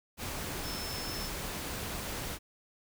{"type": "tone in noise", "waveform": "sine", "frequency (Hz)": 5280, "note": "E8", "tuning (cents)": 2, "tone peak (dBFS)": -41, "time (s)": [0.62, 1.31], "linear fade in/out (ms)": 50, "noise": "pink", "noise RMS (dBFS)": -38, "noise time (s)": [0.17, 2.39], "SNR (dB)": -6, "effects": []}